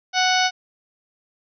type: harmonic tone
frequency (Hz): 740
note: F#5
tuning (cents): 0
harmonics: 1 / 2 / 3 / 4 / 5 / 6 / 7 / 8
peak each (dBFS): -20 / -23 / -25 / -26 / -27 / -28 / -28 / -29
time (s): 0.13-0.51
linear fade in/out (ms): 50
effects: none